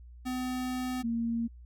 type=tone pair in turn; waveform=square / sine; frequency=253.6 / 231.5 Hz; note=B3 / A#3; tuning=+46 / -12 cents; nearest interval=major second; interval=158 cents; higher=first; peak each=-32 / -28 dBFS; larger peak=second; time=0.25-1.03 / 1.03-1.48 s; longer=first; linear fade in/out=20 ms; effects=added 60 Hz sine -47 dBFS peak until 1.65 s